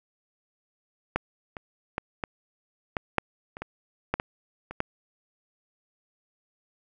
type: clicks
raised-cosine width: 0.5 ms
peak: -9 / -22 / -13 / -14 / -12 / -6 / -24 / -19 / -9 / -13 / -22 / -10 dBFS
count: 12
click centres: 1.16 / 1.568 / 1.981 / 2.238 / 2.968 / 3.183 / 3.569 / 3.62 / 4.14 / 4.199 / 4.71 / 4.804 s
effects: none